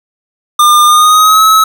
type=tone with pitch glide; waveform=square; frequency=1204 to 1290.4 Hz; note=D6 to E6; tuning=+43 to -37 cents; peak=-4 dBFS; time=0.59-1.64 s; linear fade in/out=5 ms; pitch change=+120 cents; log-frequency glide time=0.84-1.43 s; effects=7-bit